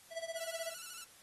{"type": "tone with tremolo", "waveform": "square", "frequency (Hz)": 659.3, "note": "E5", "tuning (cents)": 0, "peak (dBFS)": -37, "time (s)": [0.1, 0.75], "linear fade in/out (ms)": 50, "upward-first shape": "sine", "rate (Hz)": 16, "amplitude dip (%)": 85}
{"type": "tone with vibrato", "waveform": "5% pulse", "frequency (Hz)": 1396.9, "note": "F6", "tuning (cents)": 0, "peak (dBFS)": -36, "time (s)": [0.36, 1.04], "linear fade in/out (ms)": 2, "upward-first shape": "square", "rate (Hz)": 13, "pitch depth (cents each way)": 72}
{"effects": ["white hiss -60 dBFS RMS until 1.22 s", "AAC 32 kbps"]}